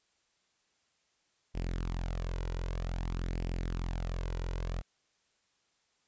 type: tone with flanger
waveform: sawtooth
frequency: 43.25 Hz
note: F1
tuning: 16 cents flat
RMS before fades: -35 dBFS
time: 1.54-4.82 s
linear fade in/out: 20 ms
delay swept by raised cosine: 0.38 to 2.08 ms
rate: 0.52 Hz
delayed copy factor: +0.5
effects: white hiss -74 dBFS RMS until 6.07 s + resampled to 16000 Hz